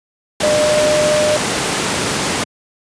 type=tone in noise; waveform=sine; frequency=605 Hz; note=D#5; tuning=49 cents flat; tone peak=-12 dBFS; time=0.43-1.37 s; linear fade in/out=5 ms; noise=pink; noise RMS=-17 dBFS; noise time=0.4-2.44 s; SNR=+2 dB; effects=high-pass 150 Hz 12 dB/octave + resampled to 22050 Hz